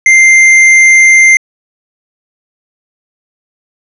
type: tone with hard clipping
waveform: triangle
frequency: 2093 Hz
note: C7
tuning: in tune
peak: -3 dBFS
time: 0.06-1.37 s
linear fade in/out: 2 ms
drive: 11 dB
effects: low-pass 10000 Hz 12 dB/octave